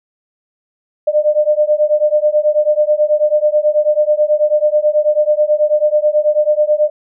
sine beating tone pair, 598 / 607.2 Hz, D5 / D#5, +31 / -42 cents, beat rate 9.2 Hz, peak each -13 dBFS, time 1.07-6.9 s, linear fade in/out 10 ms, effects none

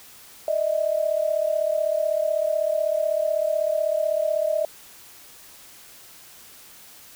sine tone pair together, 606 / 642 Hz, D#5 / E5, -46 / -46 cents, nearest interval minor second, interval 100 cents, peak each -23 dBFS, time 0.48-4.65 s, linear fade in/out 2 ms, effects white hiss -47 dBFS RMS until 7.15 s

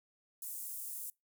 pink high-pass noise, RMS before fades -43 dBFS, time 0.42-1.1 s, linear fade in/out 2 ms, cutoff 9000 Hz, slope 24 dB/octave, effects noise-tail reverb RT60 0.2 s tail -25 dB re dry

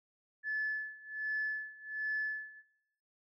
sine tone with tremolo, 1730 Hz, A6, 30 cents flat, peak -30 dBFS, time 0.43-2.63 s, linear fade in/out 50 ms, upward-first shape sine, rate 1.3 Hz, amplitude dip 90%, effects noise-tail reverb RT60 0.8 s tail -18 dB re dry + tanh soft clip ceiling -27 dBFS

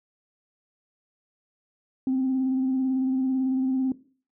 sine tone with vibrato, 261.6 Hz, C4, in tune, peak -20 dBFS, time 2.07-3.92 s, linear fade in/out 2 ms, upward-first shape square, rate 18 Hz, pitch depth 20 cents each way, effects noise-tail reverb RT60 0.4 s tail -17 dB re dry + tanh soft clip ceiling -18 dBFS

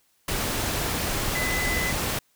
sine tone in noise, 2013 Hz, B6, 33 cents sharp, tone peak -27 dBFS, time 1.35-1.92 s, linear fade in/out 5 ms, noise pink, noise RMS -27 dBFS, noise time 0.28-2.19 s, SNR -3 dB, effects white hiss -66 dBFS RMS until 2.35 s

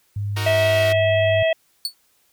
sine tone, 102 Hz, G#2, 31 cents flat, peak -22 dBFS, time 0.16-1.43 s, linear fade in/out 5 ms
5% pulse chord, D# minor, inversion none, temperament equal, 311.1 / 370 / 466.2 Hz, D#4 / F#4 / A#4, 0 / 0 / 0 cents, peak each -20 dBFS, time 0.36-0.93 s, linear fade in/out 10 ms
harmonic tone, 649 Hz, E5, 27 cents flat, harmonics 1 / 3 / 4 / 5, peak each -16 / -26 / -28 / -30 dBFS, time 0.46-1.53 s, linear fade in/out 5 ms
40% pulse tone with exponential decay, 4447 Hz, C#8, 5 cents sharp, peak -17 dBFS, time 1.85-1.94 s, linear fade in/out 1 ms, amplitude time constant 19 ms
effects white hiss -62 dBFS RMS until 2.32 s

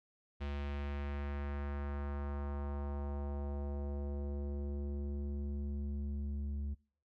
square tone with low-pass filter sweep, 71.3 Hz, C#2, 49 cents sharp, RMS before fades -39 dBFS, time 0.4-6.75 s, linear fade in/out 20 ms, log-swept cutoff 3100 to 160 Hz, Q 1.4, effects noise-tail reverb RT60 0.5 s tail -25 dB re dry

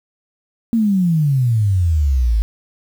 sine exponential sweep, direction down, 234.9 to 51.91 Hz, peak -12 dBFS, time 0.73-2.42 s, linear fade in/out 0 ms, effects 7-bit

